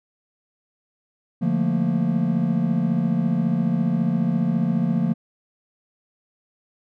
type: chord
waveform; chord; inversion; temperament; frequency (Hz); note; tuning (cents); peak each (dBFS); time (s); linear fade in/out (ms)
triangle; Bb major seventh; first; just; 145.68 / 174.81 / 218.5 / 233.1; D3 / F3 / A3 / Bb3; -14 / +2 / -12 / 0; -25 / -20 / -24 / -22; 1.41-5.14; 20
effects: none